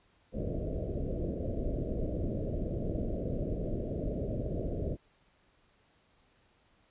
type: low-pass noise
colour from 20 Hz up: pink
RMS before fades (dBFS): -34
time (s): 0.32-4.97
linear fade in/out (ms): 50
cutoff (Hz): 650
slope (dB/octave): 96
effects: pink hiss -68 dBFS RMS until 6.9 s + resampled to 8000 Hz